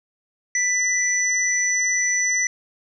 sine tone pair together, 1986 / 5944 Hz, B6 / F#8, +9 / +7 cents, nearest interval octave + perfect fifth, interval 1898 cents, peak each -21 dBFS, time 0.55-2.47 s, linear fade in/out 2 ms, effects none

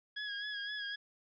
25% pulse tone with vibrato, 1662 Hz, G#6, 1 cent sharp, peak -34 dBFS, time 0.16-0.96 s, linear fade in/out 10 ms, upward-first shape sine, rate 3.9 Hz, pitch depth 40 cents each way, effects resampled to 16000 Hz

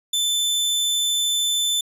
sawtooth tone, 3527 Hz, A7, 3 cents sharp, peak -16 dBFS, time 0.13-1.81 s, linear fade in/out 5 ms, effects resampled to 32000 Hz

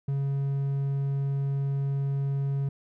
triangle tone, 138.59 Hz, C#3, in tune, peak -23 dBFS, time 0.08-2.69 s, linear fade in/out 5 ms, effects none

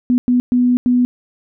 sine tone bursts at uneven times, 246.9 Hz, B3, in tune, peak -10 dBFS, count 4, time 0.1-0.18 / 0.28-0.4 / 0.52-0.77 / 0.86-1.05 s, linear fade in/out 0 ms, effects none

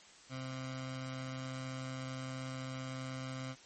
15% pulse tone with notch filter, 130.81 Hz, C3, in tune, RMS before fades -42 dBFS, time 0.29-3.56 s, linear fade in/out 50 ms, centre 390 Hz, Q 1.4, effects white hiss -58 dBFS RMS until 3.65 s + MP3 32 kbps

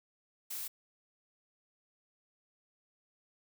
blue noise, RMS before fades -40 dBFS, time 0.5-0.68 s, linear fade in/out 10 ms, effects none

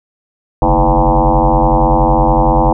sine tone with frequency modulation, 416.3 Hz, G#4, 4 cents sharp, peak -7 dBFS, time 0.62-2.73 s, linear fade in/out 2 ms, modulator 93.7 Hz, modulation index 5.7, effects none

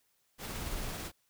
pink noise with tremolo, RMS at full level -40 dBFS, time 0.38-1.12 s, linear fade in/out 50 ms, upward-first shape triangle, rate 18 Hz, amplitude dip 25%
brown noise, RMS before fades -40 dBFS, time 0.55-0.95 s, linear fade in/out 10 ms
effects white hiss -74 dBFS RMS until 1.29 s

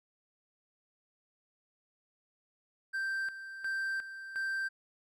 triangle tone with tremolo, 1568 Hz, G6, in tune, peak -30 dBFS, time 2.93-4.69 s, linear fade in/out 20 ms, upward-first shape square, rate 1.4 Hz, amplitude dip 70%, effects none

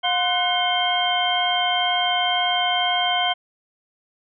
sine tone cluster, 715 / 1038 / 1493 / 2158 / 3151 Hz, F5 / C6 / F#6 / C#7 / G7, +41 / -14 / +15 / -47 / +8 cents, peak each -22 / -29 / -29 / -28 / -22 dBFS, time 0.03-3.34 s, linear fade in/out 20 ms, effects none

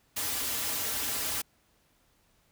white noise with comb filter, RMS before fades -32 dBFS, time 0.16-1.42 s, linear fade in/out 10 ms, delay 5.5 ms, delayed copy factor -0.9, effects pink hiss -68 dBFS RMS until 2.51 s

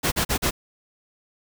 pink noise bursts, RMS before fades -22 dBFS, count 4, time 0.03-0.51 s, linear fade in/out 20 ms, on 90 ms, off 40 ms, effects none

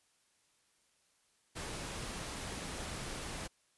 pink noise, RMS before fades -42 dBFS, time 1.55-3.48 s, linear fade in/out 20 ms, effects white hiss -73 dBFS RMS until 3.77 s + resampled to 24000 Hz

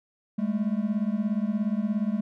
triangle beating tone pair, 202.1 / 219.1 Hz, G#3 / A3, -47 / -7 cents, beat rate 17 Hz, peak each -25 dBFS, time 0.38-2.21 s, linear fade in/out 10 ms, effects none

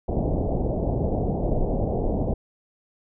pink low-pass noise, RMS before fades -24 dBFS, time 0.08-2.34 s, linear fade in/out 5 ms, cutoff 740 Hz, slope 48 dB/octave, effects none

